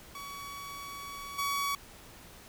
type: tone with level steps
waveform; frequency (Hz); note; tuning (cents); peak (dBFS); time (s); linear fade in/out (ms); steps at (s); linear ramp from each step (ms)
sawtooth; 1129; C#6; +31; -37 / -26; 0.15-1.75; 2; 1.38; 10
effects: pink hiss -52 dBFS RMS until 2.48 s